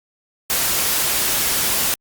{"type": "noise", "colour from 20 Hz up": "white", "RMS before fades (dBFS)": -19, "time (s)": [0.5, 1.94], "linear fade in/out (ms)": 0, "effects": ["Opus 48 kbps"]}